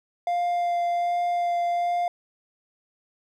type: tone with vibrato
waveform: triangle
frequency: 698.5 Hz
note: F5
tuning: in tune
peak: -20 dBFS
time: 0.27-2.08 s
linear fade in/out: 2 ms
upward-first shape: sine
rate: 1.3 Hz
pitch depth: 9 cents each way
effects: none